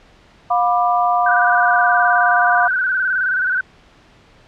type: chord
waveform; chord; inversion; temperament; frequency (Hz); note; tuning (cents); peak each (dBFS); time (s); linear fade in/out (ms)
sine; B diminished; second; just; 711.2 / 987.8 / 1185.3; F5 / B5 / D6; +31 / 0 / +16; -15 / -20 / -19; 0.5-2.68; 10
type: tone with vibrato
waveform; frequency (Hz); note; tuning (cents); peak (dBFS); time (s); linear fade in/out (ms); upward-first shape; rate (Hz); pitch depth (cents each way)
sine; 1507; F#6; +31; -15; 1.26-3.61; 5; square; 19; 49
effects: pink hiss -49 dBFS RMS until 4.47 s + low-pass 4000 Hz 12 dB/octave